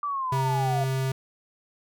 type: linear sweep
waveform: sine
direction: down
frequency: 1177 to 678 Hz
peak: -26 dBFS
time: 0.03-0.84 s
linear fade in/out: 2 ms
type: tone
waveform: square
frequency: 132.6 Hz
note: C3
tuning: 23 cents sharp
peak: -25 dBFS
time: 0.32-1.12 s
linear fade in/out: 5 ms
effects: none